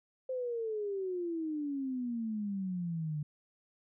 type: exponential sweep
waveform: sine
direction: down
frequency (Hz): 523.3 to 146.83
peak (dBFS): -33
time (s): 0.29-3.23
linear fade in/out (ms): 5
effects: none